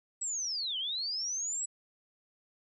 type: linear two-way sweep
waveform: sine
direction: down then up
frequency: 7902 to 2960 to 7902 Hz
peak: -32 dBFS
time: 0.21-1.66 s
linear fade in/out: 10 ms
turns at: 0.78 s
effects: none